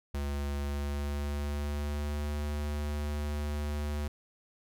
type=tone with pitch glide; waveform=square; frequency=71.3 to 73.86 Hz; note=C#2 to D2; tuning=+49 to +10 cents; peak=-32 dBFS; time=0.14-4.08 s; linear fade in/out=5 ms; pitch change=+61 cents; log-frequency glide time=0.58-2.34 s; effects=none